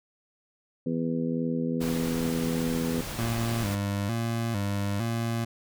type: harmonic tone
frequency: 82.5 Hz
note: E2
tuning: 2 cents sharp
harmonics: 2 / 3 / 4 / 5 / 6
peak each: -31 / -28 / -38 / -37 / -35 dBFS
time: 0.86-3.01 s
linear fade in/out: 5 ms
type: noise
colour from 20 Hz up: pink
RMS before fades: -36 dBFS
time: 1.8-3.76 s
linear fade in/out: 20 ms
type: tone with vibrato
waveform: 25% pulse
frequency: 107.8 Hz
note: A2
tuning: 35 cents flat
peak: -23 dBFS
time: 3.18-5.45 s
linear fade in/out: 10 ms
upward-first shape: square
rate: 1.1 Hz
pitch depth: 120 cents each way
effects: none